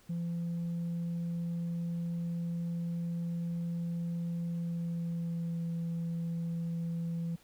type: tone with pitch glide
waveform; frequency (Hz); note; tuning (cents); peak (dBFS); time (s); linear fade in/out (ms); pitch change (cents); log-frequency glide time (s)
sine; 170.2 to 167.86; F3 to E3; -44 to +32; -30; 0.09-7.36; 10; -24; 4.45-5.64
effects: tanh soft clip ceiling -31 dBFS + pink hiss -63 dBFS RMS until 7.43 s